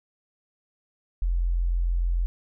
sine tone, 43.35 Hz, F1, 12 cents flat, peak -21 dBFS, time 1.22-2.26 s, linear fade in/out 0 ms, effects none

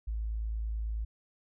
sine tone, 54.6 Hz, A1, 13 cents flat, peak -31 dBFS, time 0.07-1.05 s, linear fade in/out 10 ms, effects none

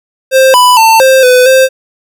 square tone with pitch steps, 527 / 993 / 895 / 527 / 502 / 525 Hz, C5 / B5 / A5 / C5 / B4 / C5, +12 / +9 / +29 / +12 / +28 / +6 cents, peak -3 dBFS, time 0.31-1.69 s, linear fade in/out 50 ms, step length 230 ms, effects none

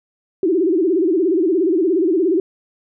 sine tone with vibrato, 350 Hz, F4, 4 cents sharp, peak -13 dBFS, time 0.43-2.4 s, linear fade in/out 2 ms, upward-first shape sine, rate 17 Hz, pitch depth 200 cents each way, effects none

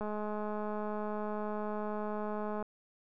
click train, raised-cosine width 1 ms, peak -25 dBFS, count 553, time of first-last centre 0.01-2.626 s, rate 211 Hz, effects none

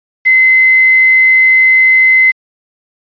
sine tone with quantisation, 2053 Hz, C7, 33 cents flat, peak -4 dBFS, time 0.25-2.32 s, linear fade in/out 20 ms, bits 5, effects resampled to 11025 Hz

